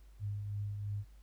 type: tone with tremolo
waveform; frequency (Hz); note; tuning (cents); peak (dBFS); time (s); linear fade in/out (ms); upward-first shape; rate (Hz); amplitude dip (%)
sine; 102.4; G#2; -24; -34; 0.19-1.05; 50; triangle; 3; 40
effects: added 50 Hz sine -54 dBFS peak until 1.22 s + pink hiss -71 dBFS RMS until 1.22 s